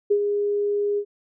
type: tone with ADSR envelope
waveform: sine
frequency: 409.8 Hz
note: G#4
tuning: 23 cents flat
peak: -14 dBFS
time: 0.1-1.05 s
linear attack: 13 ms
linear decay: 73 ms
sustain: -6 dB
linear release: 70 ms
effects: none